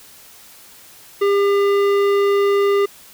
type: tone with tanh clipping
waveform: sine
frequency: 401.3 Hz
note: G4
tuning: 41 cents sharp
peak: -15 dBFS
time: 1.21-2.86 s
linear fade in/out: 10 ms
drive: 15 dB
effects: white hiss -44 dBFS RMS until 3.13 s